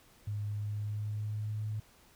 sine tone with pitch glide, 103.83 to 107.18 Hz, G#2 to A2, 0 to -45 cents, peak -33 dBFS, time 0.27-1.8 s, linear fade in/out 5 ms, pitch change +55 cents, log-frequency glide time 0.5-1.64 s, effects pink hiss -62 dBFS RMS until 2.15 s

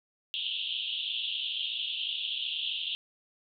white band-pass noise, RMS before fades -34 dBFS, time 0.34-2.95 s, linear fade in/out 0 ms, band 2800 to 3600 Hz, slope 96 dB/octave, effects none

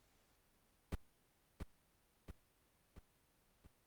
brown noise with echo, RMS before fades -39 dBFS, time 0.92-0.95 s, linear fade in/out 2 ms, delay 680 ms, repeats 4, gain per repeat -5 dB, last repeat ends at 3.67 s, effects pink hiss -75 dBFS RMS until 3.86 s + Opus 48 kbps

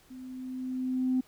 sine tone with level ramp, 256.7 Hz, C4, 33 cents flat, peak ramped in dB -42 to -22 dBFS, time 0.1-1.21 s, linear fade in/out 10 ms, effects tanh soft clip ceiling -19 dBFS + pink hiss -61 dBFS RMS until 1.27 s

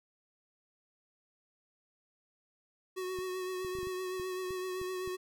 square tone with vibrato, 370 Hz, F#4, in tune, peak -36 dBFS, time 2.96-5.17 s, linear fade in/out 20 ms, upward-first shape triangle, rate 7.8 Hz, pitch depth 30 cents each way
clicks, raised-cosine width 5 ms, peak -36 dBFS, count 10, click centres 3.188 / 3.648 / 3.752 / 3.787 / 3.831 / 3.871 / 4.198 / 4.507 / 4.815 / 5.076 s
effects none

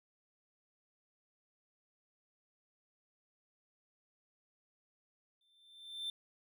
triangle tone with exponential growth, 3558 Hz, A7, 19 cents sharp, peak -34 dBFS, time 5.41-6.1 s, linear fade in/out 2 ms, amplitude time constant 150 ms, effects none

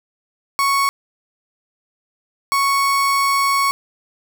35% pulse tone bursts at uneven times, 1108.7 Hz, C#6, in tune, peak -13 dBFS, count 2, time 0.59-0.89 / 2.52-3.71 s, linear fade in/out 0 ms, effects none

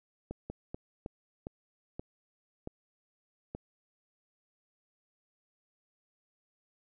slowing click train, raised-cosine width 2 ms, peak -25 dBFS, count 8, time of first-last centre 0.31-3.55 s, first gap 190 ms, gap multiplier 1.29, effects none

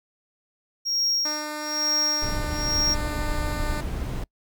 triangle tone with tremolo, 5588 Hz, F8, in tune, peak -19 dBFS, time 0.85-2.95 s, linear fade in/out 20 ms, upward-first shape sine, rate 1.1 Hz, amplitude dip 95%
10% pulse tone with pitch glide, 301.7 to 299.1 Hz, D4 to D4, +47 to +32 cents, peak -22 dBFS, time 1.25-3.81 s, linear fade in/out 5 ms, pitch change -15 cents, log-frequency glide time 1.78-2.52 s
brown noise, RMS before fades -28 dBFS, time 2.22-4.24 s, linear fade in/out 5 ms
effects noise-tail reverb RT60 0.1 s tail -26 dB re dry

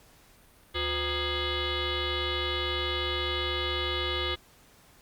sine tone with frequency modulation, 1661.2 Hz, G#6, in tune, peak -27 dBFS, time 0.74-4.36 s, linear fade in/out 20 ms, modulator 434 Hz, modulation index 4.9, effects pink hiss -58 dBFS RMS until 5.01 s + Opus 48 kbps

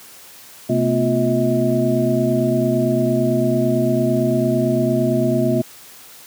sine tone cluster, 128.8 / 224.3 / 253.2 / 352.7 / 638 Hz, C3 / A3 / B3 / F4 / D#5, -27 / +34 / +43 / +17 / +43 cents, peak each -21 dBFS, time 0.69-5.62 s, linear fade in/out 10 ms, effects white hiss -42 dBFS RMS until 6.26 s + high-pass 80 Hz 12 dB/octave

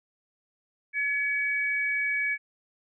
sine tone pair together, 1701 / 2266 Hz, G#6 / C#7, +41 / +37 cents, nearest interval perfect fourth, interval 496 cents, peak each -30 / -26 dBFS, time 0.93-2.38 s, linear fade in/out 50 ms, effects none

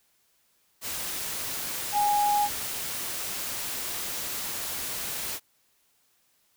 sine tone in noise, 825 Hz, G#5, 12 cents flat, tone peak -21 dBFS, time 1.92-2.49 s, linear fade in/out 50 ms, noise white, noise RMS -33 dBFS, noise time 0.81-5.4 s, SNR +9 dB, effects white hiss -68 dBFS RMS until 6.56 s

